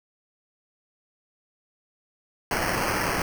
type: noise with sample-and-hold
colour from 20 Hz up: white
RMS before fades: -26 dBFS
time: 2.51-3.22 s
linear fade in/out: 2 ms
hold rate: 3675 Hz
effects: none